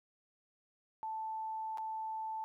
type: tone with dropouts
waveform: sine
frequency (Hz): 880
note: A5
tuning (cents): 0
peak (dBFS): -37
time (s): 1.03-2.44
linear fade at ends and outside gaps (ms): 0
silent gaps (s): 1.774-1.782
effects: 13-bit